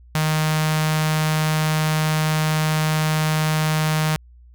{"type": "tone with notch filter", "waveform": "sawtooth", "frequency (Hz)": 155.5, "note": "D#3", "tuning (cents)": -1, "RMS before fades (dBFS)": -20, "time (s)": [0.15, 4.16], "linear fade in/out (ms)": 0, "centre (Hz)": 350, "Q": 0.6, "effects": ["added 60 Hz sine -44 dBFS peak until 4.54 s"]}